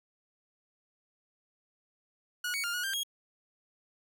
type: tone with pitch steps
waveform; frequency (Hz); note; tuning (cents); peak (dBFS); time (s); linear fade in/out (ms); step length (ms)
sawtooth; 1455 / 2238 / 1404 / 1452 / 1582 / 3279; F#6 / C#7 / F6 / F#6 / G6 / G#7; -29 / +16 / +9 / -33 / +15 / -23; -28; 2.44-3.034; 5; 99
effects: none